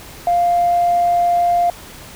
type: tone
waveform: sine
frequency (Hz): 698.5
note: F5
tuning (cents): 0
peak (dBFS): -11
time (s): 0.27-1.7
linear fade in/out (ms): 2
effects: tanh soft clip ceiling -7 dBFS + pink hiss -37 dBFS RMS until 2.15 s